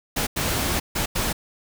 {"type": "noise bursts at uneven times", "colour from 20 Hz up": "pink", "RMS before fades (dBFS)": -24, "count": 4, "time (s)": [[0.16, 0.27], [0.36, 0.8], [0.95, 1.06], [1.15, 1.33]], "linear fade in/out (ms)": 10, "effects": []}